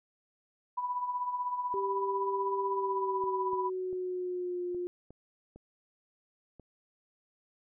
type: tone with tremolo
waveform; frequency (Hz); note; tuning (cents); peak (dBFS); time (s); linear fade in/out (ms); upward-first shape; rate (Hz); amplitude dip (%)
sine; 987.8; B5; 0; -28; 0.77-3.7; 10; triangle; 16; 65
type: tone with pitch glide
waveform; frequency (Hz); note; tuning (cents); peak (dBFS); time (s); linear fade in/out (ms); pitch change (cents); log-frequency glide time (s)
sine; 392 to 355.3; G4 to F4; 0 to +30; -32; 1.74-4.87; 0; -170; 2.67-4.63
type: clicks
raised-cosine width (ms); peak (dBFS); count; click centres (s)
2; -37; 7; 3.239 / 3.533 / 3.929 / 4.747 / 5.106 / 5.56 / 6.597
effects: none